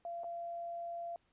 sine tone with dropouts, 685 Hz, F5, 34 cents flat, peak -39 dBFS, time 0.05-1.16 s, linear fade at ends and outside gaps 1 ms, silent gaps 0.235-0.242 s, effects pink hiss -75 dBFS RMS until 1.32 s + resampled to 8000 Hz

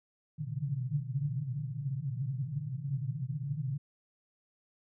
white band-pass noise, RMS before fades -35 dBFS, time 0.38-3.78 s, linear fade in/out 20 ms, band 120 to 150 Hz, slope 96 dB/octave, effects none

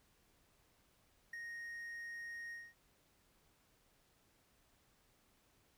triangle tone with ADSR envelope, 1864.7 Hz, A#6, in tune, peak -39 dBFS, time 1.33-2.74 s, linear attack 6 ms, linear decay 6 ms, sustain -4 dB, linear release 220 ms, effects pink hiss -73 dBFS RMS until 5.77 s

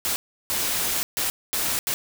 white noise bursts at uneven times, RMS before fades -25 dBFS, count 5, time 0.05-0.16 / 0.5-1.03 / 1.17-1.3 / 1.53-1.79 / 1.87-1.94 s, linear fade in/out 0 ms, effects none

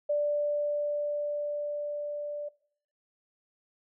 sine tone with level ramp, 587.3 Hz, D5, in tune, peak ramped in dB -24 to -33 dBFS, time 0.09-2.49 s, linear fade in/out 10 ms, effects noise-tail reverb RT60 0.6 s tail -21 dB re dry

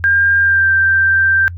sine tone with pitch glide, 1603 to 1570.9 Hz, G6 to G6, +38 to +3 cents, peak -9 dBFS, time 0.04-1.48 s, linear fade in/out 0 ms, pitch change -35 cents, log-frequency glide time 0.39-0.69 s, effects noise-tail reverb RT60 0.1 s tail -26 dB re dry + added 87 Hz sine -25 dBFS peak until 1.57 s

